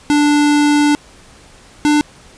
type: tone pair in turn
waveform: square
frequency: 293.7 / 297.1 Hz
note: D4 / D4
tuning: 0 / +20 cents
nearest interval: unison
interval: 20 cents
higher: second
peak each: -10 dBFS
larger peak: neither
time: 0.1-0.95 / 1.85-2.01 s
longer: first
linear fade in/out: 0 ms
effects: pink hiss -43 dBFS RMS until 2.37 s + resampled to 22050 Hz